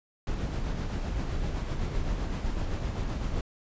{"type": "noise with tremolo", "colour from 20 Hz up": "brown", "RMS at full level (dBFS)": -29, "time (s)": [0.27, 3.41], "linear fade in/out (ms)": 2, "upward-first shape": "sine", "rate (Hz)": 7.8, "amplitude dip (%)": 35, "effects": ["resampled to 16000 Hz"]}